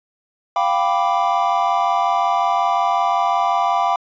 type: chord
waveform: triangle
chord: G dominant seventh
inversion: third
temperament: equal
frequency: 698.5 / 784 / 987.8 / 1174.7 Hz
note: F5 / G5 / B5 / D6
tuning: 0 / 0 / 0 / 0 cents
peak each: -18 / -18 / -19 / -20 dBFS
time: 0.56-3.96 s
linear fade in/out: 2 ms
effects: tanh soft clip ceiling -3 dBFS + resampled to 16000 Hz